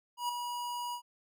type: tone with ADSR envelope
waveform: square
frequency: 967 Hz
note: B5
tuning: 37 cents flat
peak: -30 dBFS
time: 0.17-1.02 s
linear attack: 120 ms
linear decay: 4 ms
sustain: -6 dB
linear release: 85 ms
effects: none